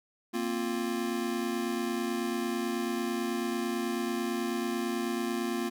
square chord, Bb suspended second, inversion none, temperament just, 233.1 / 262.2 / 349.6 Hz, Bb3 / C4 / F4, 0 / +4 / +2 cents, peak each -34 / -37 / -34 dBFS, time 0.33-5.7 s, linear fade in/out 20 ms, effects none

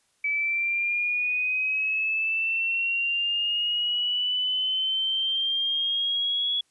sine linear sweep, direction up, 2293 to 3371 Hz, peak -23 dBFS, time 0.24-6.61 s, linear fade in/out 5 ms, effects white hiss -68 dBFS RMS until 6.7 s + resampled to 24000 Hz

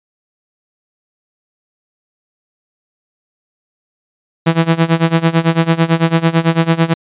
sawtooth tone with tremolo, 164.81 Hz, E3, in tune, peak -3 dBFS, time 4.46-6.94 s, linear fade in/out 10 ms, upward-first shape sine, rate 9 Hz, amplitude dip 90%, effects resampled to 8000 Hz

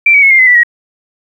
sine tone with pitch steps, 2348 / 2267 / 2188 / 2112 / 2039 / 1968.7 / 1900.6 Hz, D7 / C#7 / C#7 / C7 / C7 / B6 / A#6, -1 / +38 / -23 / +16 / -45 / -6 / +33 cents, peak -3 dBFS, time 0.06-0.634 s, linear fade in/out 5 ms, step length 82 ms, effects 7-bit

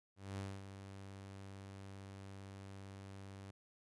sawtooth tone with ADSR envelope, 97.7 Hz, G2, 5 cents flat, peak -37 dBFS, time 0.16-3.51 s, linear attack 220 ms, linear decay 230 ms, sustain -9 dB, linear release 4 ms, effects resampled to 24000 Hz

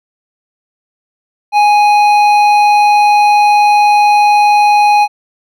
sine tone with hard clipping, 830.6 Hz, G#5, in tune, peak -7 dBFS, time 1.52-5.08 s, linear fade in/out 50 ms, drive 9 dB, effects none

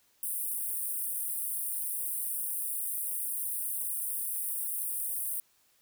pink high-pass noise, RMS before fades -34 dBFS, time 0.23-5.4 s, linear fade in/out 0 ms, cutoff 8800 Hz, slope 96 dB/octave, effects white hiss -68 dBFS RMS until 5.81 s

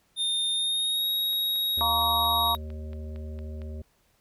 square tone with pitch glide, 3641 to 3785 Hz, A#7 to A#7, -41 to +26 cents, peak -25 dBFS, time 0.16-2.57 s, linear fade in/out 50 ms, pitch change +67 cents, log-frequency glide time 0.52-1.07 s
click train, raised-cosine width 0.3 ms, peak -34 dBFS, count 11, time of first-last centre 1.33-3.618 s, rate 4.37 Hz
harmonic tone, 77 Hz, D#2, 17 cents flat, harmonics 1 / 3 / 5 / 7 / 8, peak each -34 / -44 / -48 / -51 / -52 dBFS, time 1.77-3.82 s, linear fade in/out 5 ms
sine chord, Bb minor, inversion second, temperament equal with one note detuned, 698.5 / 932.3 / 1134.6 Hz, F5 / Bb5 / Db6, 0 / 0 / +40 cents, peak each -31 / -27 / -28 dBFS, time 1.81-2.55 s, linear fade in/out 0 ms
effects pink hiss -67 dBFS RMS until 4.2 s

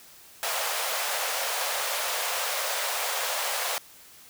pink high-pass noise, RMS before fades -29 dBFS, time 0.43-3.78 s, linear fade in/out 0 ms, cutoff 510 Hz, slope 48 dB/octave, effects white hiss -51 dBFS RMS until 4.29 s

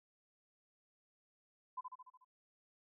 sine tone with echo, 1013 Hz, B5, 44 cents sharp, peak -39 dBFS, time 1.77-1.81 s, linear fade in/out 10 ms, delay 73 ms, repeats 6, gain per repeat -4 dB, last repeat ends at 2.248 s, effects none

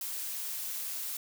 blue noise, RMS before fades -37 dBFS, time 0.01-1.17 s, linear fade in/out 2 ms, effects none

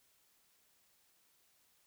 silence, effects white hiss -72 dBFS RMS until 1.86 s

